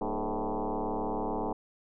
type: tone with frequency modulation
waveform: sine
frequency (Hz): 233.1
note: A#3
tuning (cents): 0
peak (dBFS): -29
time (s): 0.01-1.53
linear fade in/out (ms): 5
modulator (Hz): 107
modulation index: 6.8
effects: none